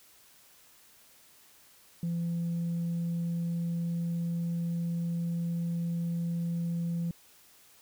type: tone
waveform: sine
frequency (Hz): 169.8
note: F3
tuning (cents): -48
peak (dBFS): -27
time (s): 2.03-7.11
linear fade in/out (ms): 2
effects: tanh soft clip ceiling -27 dBFS + white hiss -59 dBFS RMS until 7.81 s